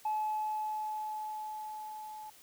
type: tone with level ramp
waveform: sine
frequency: 858 Hz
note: A5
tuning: 44 cents flat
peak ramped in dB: -28 to -43 dBFS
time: 0.05-2.3 s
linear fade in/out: 5 ms
effects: tanh soft clip ceiling -27 dBFS + white hiss -58 dBFS RMS until 2.42 s